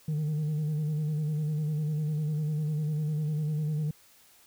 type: tone with vibrato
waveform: sine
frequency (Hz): 152.3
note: D#3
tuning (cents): -37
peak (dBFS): -24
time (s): 0.08-3.91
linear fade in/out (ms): 5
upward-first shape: square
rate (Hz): 10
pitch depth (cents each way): 38
effects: tanh soft clip ceiling -26 dBFS + white hiss -59 dBFS RMS until 4.46 s